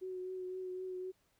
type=tone with vibrato; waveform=sine; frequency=370 Hz; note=F#4; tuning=in tune; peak=-39 dBFS; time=0.01-1.12 s; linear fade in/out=20 ms; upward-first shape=triangle; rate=3.9 Hz; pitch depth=23 cents each way; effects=pink hiss -75 dBFS RMS until 1.39 s